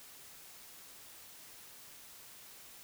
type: silence
effects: white hiss -54 dBFS RMS until 2.83 s